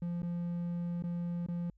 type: tone with dropouts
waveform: triangle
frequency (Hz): 173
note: F3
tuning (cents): -16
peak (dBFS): -31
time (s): 0.02-1.7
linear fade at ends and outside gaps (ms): 2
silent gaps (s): 0.22-0.23 / 1.024-1.038 / 1.464-1.485
effects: added 50 Hz sine -63 dBFS peak until 1.77 s

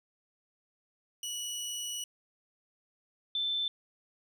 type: tone pair in turn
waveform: 20% pulse / sine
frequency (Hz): 2936 / 3536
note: F#7 / A7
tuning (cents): -14 / +8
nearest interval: minor third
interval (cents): 322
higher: second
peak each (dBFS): -30 / -29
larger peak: second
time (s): 1.23-2.04 / 3.35-3.68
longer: first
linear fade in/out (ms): 2
effects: none

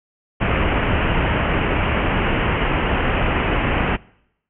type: low-pass noise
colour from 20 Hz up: pink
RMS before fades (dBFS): -19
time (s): 0.4-3.97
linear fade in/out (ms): 20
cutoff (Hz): 3000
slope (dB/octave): 96
effects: noise-tail reverb RT60 0.8 s tail -24 dB re dry

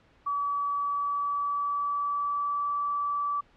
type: tone with pitch glide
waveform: sine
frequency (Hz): 1144 to 1156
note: D6 to D6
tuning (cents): -46 to -28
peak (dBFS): -26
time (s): 0.26-3.41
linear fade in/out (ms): 10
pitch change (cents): +18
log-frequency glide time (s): 0.69-2.7
effects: pink hiss -61 dBFS RMS until 3.56 s + low-pass 3000 Hz 12 dB/octave

